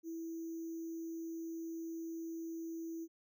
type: tone with sample-and-hold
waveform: sine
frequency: 329.6 Hz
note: E4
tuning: in tune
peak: -40 dBFS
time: 0.03-3.08 s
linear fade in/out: 50 ms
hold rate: 6300 Hz
effects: none